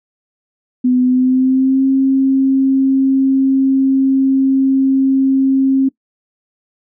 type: tone with pitch glide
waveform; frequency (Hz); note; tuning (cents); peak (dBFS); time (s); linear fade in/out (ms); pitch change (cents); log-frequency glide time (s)
sine; 251.3 to 267.8; B3 to C4; +30 to +40; -9; 0.84-5.89; 10; +110; 1.01-1.84
effects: noise-tail reverb RT60 0.1 s tail -21 dB re dry